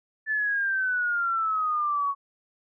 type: exponential sweep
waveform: sine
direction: down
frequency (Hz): 1757 to 1108.7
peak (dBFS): -23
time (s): 0.26-2.15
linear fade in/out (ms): 50
effects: none